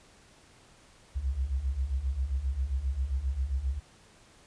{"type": "beating tone pair", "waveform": "sine", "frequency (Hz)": [61.7, 69.2], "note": ["B1", "C#2"], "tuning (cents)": [-1, -2], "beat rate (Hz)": 7.5, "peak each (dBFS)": [-33, -29], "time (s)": [1.15, 3.8], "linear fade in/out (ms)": 20, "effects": ["pink hiss -58 dBFS RMS until 4.46 s", "resampled to 22050 Hz"]}